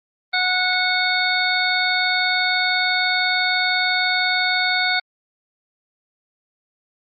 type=harmonic tone; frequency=734 Hz; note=F#5; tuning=14 cents flat; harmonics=1 / 2 / 3 / 5 / 6; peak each=-25 / -22 / -22 / -25 / -25 dBFS; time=0.33-5 s; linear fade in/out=10 ms; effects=Opus 32 kbps